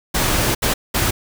pink noise bursts at uneven times, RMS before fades -18 dBFS, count 3, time 0.14-0.55 / 0.62-0.74 / 0.94-1.11 s, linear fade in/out 10 ms, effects none

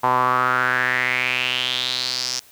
sawtooth tone with band-pass filter sweep, 126.4 Hz, B2, 41 cents sharp, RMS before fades -21 dBFS, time 0.03-2.4 s, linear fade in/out 10 ms, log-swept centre 940 to 5600 Hz, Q 5.2, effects white hiss -50 dBFS RMS until 2.51 s

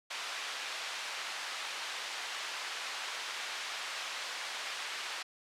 white band-pass noise, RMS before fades -40 dBFS, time 0.1-5.23 s, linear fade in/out 10 ms, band 810 to 3700 Hz, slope 12 dB/octave, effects low-pass 11000 Hz 12 dB/octave

